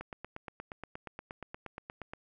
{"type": "click train", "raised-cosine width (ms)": 0.5, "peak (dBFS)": -26, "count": 19, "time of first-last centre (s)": [0.01, 2.135], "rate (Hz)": 8.47, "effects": []}